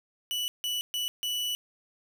40% pulse tone bursts at uneven times, 2960 Hz, F#7, in tune, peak -28 dBFS, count 4, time 0.31-0.48 / 0.64-0.81 / 0.94-1.08 / 1.23-1.55 s, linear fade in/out 0 ms, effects none

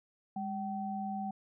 sine tone pair together, 203.2 / 767.2 Hz, G#3 / G5, -38 / -37 cents, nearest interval octave + major seventh, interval 2301 cents, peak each -37 / -37 dBFS, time 0.36-1.31 s, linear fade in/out 5 ms, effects none

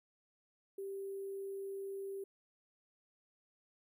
sine tone with sample-and-hold, 392 Hz, G4, in tune, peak -40 dBFS, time 0.78-2.24 s, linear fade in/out 5 ms, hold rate 11025 Hz, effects none

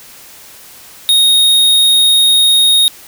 square tone, 3729 Hz, A#7, in tune, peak -7 dBFS, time 1.09-2.88 s, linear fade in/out 0 ms, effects white hiss -37 dBFS RMS until 3.07 s

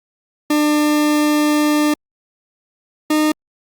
40% pulse tone pair in turn, 299.1 / 306.1 Hz, D4 / D#4, +32 / -28 cents, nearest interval unison, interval 40 cents, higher second, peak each -12 dBFS, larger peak neither, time 0.5-1.94 / 3.1-3.32 s, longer first, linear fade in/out 5 ms, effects Opus 48 kbps

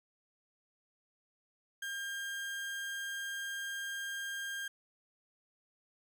35% pulse tone, 1604 Hz, G6, 39 cents sharp, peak -36 dBFS, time 1.82-4.68 s, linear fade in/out 5 ms, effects none

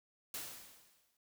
white noise with exponential decay, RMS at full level -41 dBFS, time 0.34-1.17 s, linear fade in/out 2 ms, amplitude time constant 180 ms, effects none

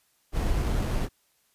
brown noise with sample-and-hold, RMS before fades -26 dBFS, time 0.32-1.09 s, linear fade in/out 50 ms, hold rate 7350 Hz, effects white hiss -68 dBFS RMS until 1.54 s + resampled to 32000 Hz

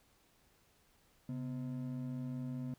triangle ring-modulated tone, 192.6 Hz, G3, 30 cents flat, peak -33 dBFS, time 1.29-2.74 s, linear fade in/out 0 ms, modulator 57.6 Hz, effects pink hiss -70 dBFS RMS until 2.78 s

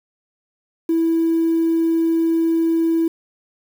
triangle tone, 329 Hz, E4, 3 cents flat, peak -11 dBFS, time 0.89-3.08 s, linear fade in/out 5 ms, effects tanh soft clip ceiling -12 dBFS + 7-bit

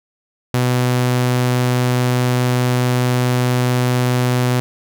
sawtooth tone, 124.7 Hz, B2, 17 cents sharp, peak -10 dBFS, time 0.54-4.6 s, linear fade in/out 0 ms, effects none

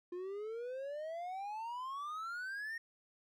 triangle exponential sweep, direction up, 349.2 to 1864.7 Hz, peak -38 dBFS, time 0.12-2.78 s, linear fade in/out 5 ms, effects none

